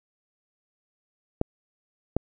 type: clicks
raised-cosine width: 2 ms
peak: -9 dBFS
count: 2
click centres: 1.414 / 2.166 s
effects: none